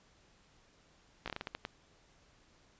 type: slowing click train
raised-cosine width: 0.3 ms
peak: -22 dBFS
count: 9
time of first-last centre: 1.26-1.651 s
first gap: 17 ms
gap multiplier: 1.29
effects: pink hiss -66 dBFS RMS until 2.79 s + resampled to 16000 Hz